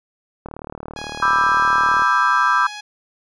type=click train; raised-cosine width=1 ms; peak=-17 dBFS; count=60; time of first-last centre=0.46-2.021 s; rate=37.8 Hz
type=tone with pitch glide; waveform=10% pulse; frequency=830.6 to 835.9 Hz; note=G#5 to G#5; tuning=0 to +11 cents; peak=-22 dBFS; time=0.96-2.81 s; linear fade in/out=10 ms; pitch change=+11 cents; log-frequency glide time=1.47-2.01 s
type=chord; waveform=sine; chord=E minor seventh; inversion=second; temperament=just; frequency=988.9 / 1186.7 / 1318.5 / 1582.2 Hz; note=B5 / D6 / E6 / G6; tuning=+2 / +18 / 0 / +16 cents; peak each=-19 dBFS; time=1.22-2.67 s; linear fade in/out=5 ms
effects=resampled to 22050 Hz